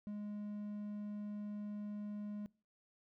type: tone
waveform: triangle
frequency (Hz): 207.7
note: G#3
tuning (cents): 0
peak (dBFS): -39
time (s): 0.07-2.46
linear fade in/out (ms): 0
effects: noise-tail reverb RT60 0.4 s tail -23 dB re dry